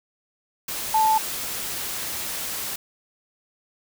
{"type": "tone in noise", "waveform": "sine", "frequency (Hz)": 876, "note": "A5", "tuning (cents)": -8, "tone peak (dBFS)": -16, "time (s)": [0.94, 1.18], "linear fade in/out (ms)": 5, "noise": "white", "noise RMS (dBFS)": -30, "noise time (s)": [0.68, 2.76], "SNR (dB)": 11, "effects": []}